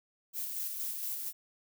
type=noise with tremolo; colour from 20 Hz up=violet; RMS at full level=-36 dBFS; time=0.33-1.33 s; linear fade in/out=50 ms; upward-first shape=square; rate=4.3 Hz; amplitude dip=30%; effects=none